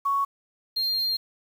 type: tone pair in turn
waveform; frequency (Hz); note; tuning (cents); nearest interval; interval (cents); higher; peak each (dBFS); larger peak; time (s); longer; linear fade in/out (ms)
sine / triangle; 1112 / 4198; C#6 / C8; +5 / +5; octave + major seventh; 2300; second; -21 / -22; first; 0.05-0.25 / 0.76-1.17; second; 10
effects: 8-bit